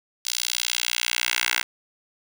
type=tone with high-pass filter sweep; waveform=10% pulse; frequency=60.2 Hz; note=B1; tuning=44 cents flat; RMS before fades=-26 dBFS; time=0.25-1.63 s; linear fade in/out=5 ms; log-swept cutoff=4500 to 1900 Hz; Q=1.4; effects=none